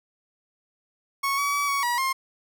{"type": "tone with pitch steps", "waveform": "30% pulse", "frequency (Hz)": [1105, 1136, 1143, 1120, 963, 1062], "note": ["C#6", "C#6", "D6", "C#6", "B5", "C6"], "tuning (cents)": [-6, 42, -47, 18, -44, 25], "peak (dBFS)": -20, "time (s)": [1.23, 2.13], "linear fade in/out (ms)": 10, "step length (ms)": 150, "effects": []}